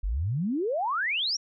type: exponential sweep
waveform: sine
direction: up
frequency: 41.91 to 5850 Hz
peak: -25 dBFS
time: 0.03-1.37 s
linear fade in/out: 10 ms
effects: none